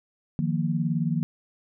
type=chord; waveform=sine; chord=Eb suspended second; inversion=none; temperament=equal; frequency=155.56 / 174.61 / 233.1 Hz; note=Eb3 / F3 / Bb3; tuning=0 / 0 / 0 cents; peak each=-26 / -27 / -29 dBFS; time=0.39-1.23 s; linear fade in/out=0 ms; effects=none